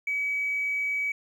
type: tone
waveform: triangle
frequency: 2277 Hz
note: C#7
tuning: 46 cents sharp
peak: -22 dBFS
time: 0.07-1.12 s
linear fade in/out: 5 ms
effects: tanh soft clip ceiling -23 dBFS